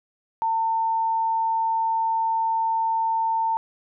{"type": "tone", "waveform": "sine", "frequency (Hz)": 900, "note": "A5", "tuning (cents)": 39, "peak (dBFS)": -20, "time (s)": [0.42, 3.57], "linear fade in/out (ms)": 0, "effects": []}